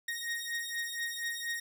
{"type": "beating tone pair", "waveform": "sawtooth", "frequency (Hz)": [1864.7, 1868.9], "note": ["A#6", "A#6"], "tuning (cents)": [0, 4], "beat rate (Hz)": 4.2, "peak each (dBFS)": [-34, -34], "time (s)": [0.08, 1.6], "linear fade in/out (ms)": 5, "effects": []}